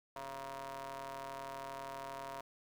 sawtooth ring-modulated tone, 132.5 Hz, C3, 22 cents sharp, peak -36 dBFS, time 0.16-2.41 s, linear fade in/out 2 ms, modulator 815 Hz, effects 12-bit

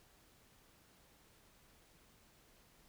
silence, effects pink hiss -67 dBFS RMS until 2.88 s

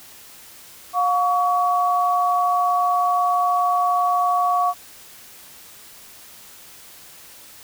sine tone pair together, 715 / 1128.1 Hz, F5 / C#6, +41 / +30 cents, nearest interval minor sixth, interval 789 cents, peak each -19 dBFS, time 0.93-4.74 s, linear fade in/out 50 ms, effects white hiss -44 dBFS RMS until 7.63 s

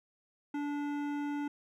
sine tone with hard clipping, 290 Hz, D4, 22 cents flat, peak -35 dBFS, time 0.54-1.48 s, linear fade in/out 5 ms, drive 14 dB, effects none

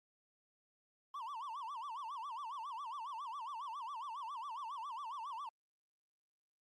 triangle tone with vibrato, 1017 Hz, C6, 50 cents flat, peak -40 dBFS, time 1.14-5.49 s, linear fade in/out 2 ms, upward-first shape sine, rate 7.3 Hz, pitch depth 250 cents each way, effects Opus 32 kbps

